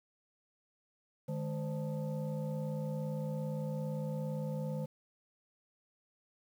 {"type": "tone with frequency modulation", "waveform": "sine", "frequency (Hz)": 152.7, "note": "D#3", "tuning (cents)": -32, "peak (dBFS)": -34, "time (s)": [1.28, 4.86], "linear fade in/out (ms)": 10, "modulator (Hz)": 363, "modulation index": 1, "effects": ["10-bit"]}